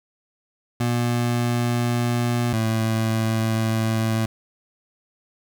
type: tone pair in turn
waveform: 25% pulse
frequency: 120 / 111.64 Hz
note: B2 / A2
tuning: -49 / +26 cents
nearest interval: minor second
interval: 125 cents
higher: first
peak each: -16 dBFS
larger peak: neither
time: 0.8-2.53 / 2.53-4.26 s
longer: neither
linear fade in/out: 5 ms
effects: none